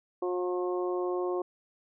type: harmonic tone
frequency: 179.8 Hz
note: F#3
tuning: 49 cents flat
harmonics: 2 / 3 / 4 / 5 / 6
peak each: -29 / -37 / -39 / -45 / -40 dBFS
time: 0.22-1.42 s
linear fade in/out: 5 ms
effects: none